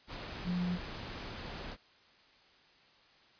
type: tone in noise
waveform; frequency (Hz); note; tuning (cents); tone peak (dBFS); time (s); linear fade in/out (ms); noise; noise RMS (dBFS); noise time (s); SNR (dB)
sine; 178.2; F3; +35; -31; 0.44-0.79; 50; pink; -43; 0.07-1.77; +9
effects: white hiss -63 dBFS RMS until 3.39 s + resampled to 11025 Hz